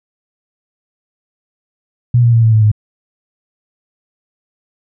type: tone with pitch steps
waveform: sine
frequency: 121.2 / 118.09 / 115.06 / 112.11 / 109.23 / 106.43 Hz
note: B2 / A#2 / A#2 / A2 / A2 / G#2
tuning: -32 / +23 / -22 / +33 / -12 / +43 cents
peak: -6 dBFS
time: 2.14-2.716 s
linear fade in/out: 5 ms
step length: 96 ms
effects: none